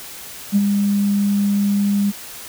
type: tone with ADSR envelope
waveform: sine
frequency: 202 Hz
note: G#3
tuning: 48 cents flat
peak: -9 dBFS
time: 0.52-2.12 s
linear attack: 41 ms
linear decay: 40 ms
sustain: -5 dB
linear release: 29 ms
effects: tanh soft clip ceiling -6 dBFS + white hiss -35 dBFS RMS until 2.48 s